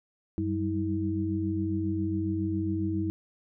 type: tone cluster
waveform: sine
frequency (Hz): 94.6 / 188.3 / 195.6 / 321.1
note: F#2 / F#3 / G3 / E4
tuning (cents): +39 / +31 / -4 / -45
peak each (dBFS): -31 / -37 / -37 / -29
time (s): 0.38-3.1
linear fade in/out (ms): 0
effects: none